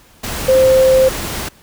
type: tone in noise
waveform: sine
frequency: 523.3 Hz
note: C5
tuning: in tune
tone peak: -7 dBFS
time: 0.48-1.09 s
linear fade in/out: 10 ms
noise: pink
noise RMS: -23 dBFS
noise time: 0.23-1.49 s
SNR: +13 dB
effects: pink hiss -47 dBFS RMS until 1.62 s